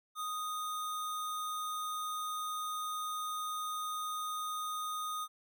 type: tone with sample-and-hold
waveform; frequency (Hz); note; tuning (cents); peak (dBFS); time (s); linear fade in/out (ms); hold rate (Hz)
sine; 1244.5; D#6; 0; -35; 0.15-5.28; 50; 4900
effects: none